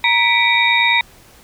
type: tone cluster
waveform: sine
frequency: 939 / 1978 / 2270 / 2379 / 3739 Hz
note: A#5 / B6 / C#7 / D7 / A#7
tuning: +12 / +2 / +41 / +22 / +4 cents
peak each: -18 dBFS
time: 0.04-1.01 s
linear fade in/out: 2 ms
effects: pink hiss -46 dBFS RMS until 1.43 s